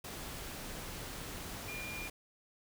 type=tone in noise; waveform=sine; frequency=2405 Hz; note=D7; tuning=41 cents sharp; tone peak=-42 dBFS; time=1.68-2.08 s; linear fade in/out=5 ms; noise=pink; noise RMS=-44 dBFS; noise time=0.04-2.1 s; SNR=-1 dB; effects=none